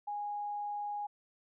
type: tone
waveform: sine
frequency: 825 Hz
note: G#5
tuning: 12 cents flat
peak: -35 dBFS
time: 0.07-1.07 s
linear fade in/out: 10 ms
effects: none